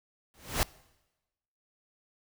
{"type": "noise with exponential growth", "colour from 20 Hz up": "pink", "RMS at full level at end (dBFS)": -24, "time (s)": [0.34, 0.63], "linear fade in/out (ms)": 0, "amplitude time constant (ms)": 61, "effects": ["noise-tail reverb RT60 1.0 s tail -22 dB re dry"]}